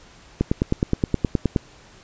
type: click train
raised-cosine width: 3 ms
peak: -5 dBFS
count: 12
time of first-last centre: 0.41-1.562 s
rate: 9.55 Hz
effects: pink hiss -49 dBFS RMS until 2.03 s + resampled to 16000 Hz